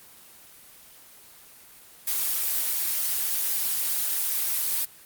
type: noise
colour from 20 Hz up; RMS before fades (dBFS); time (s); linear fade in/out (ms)
blue; -26; 2.07-4.85; 5
effects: white hiss -50 dBFS RMS until 5.05 s + Opus 24 kbps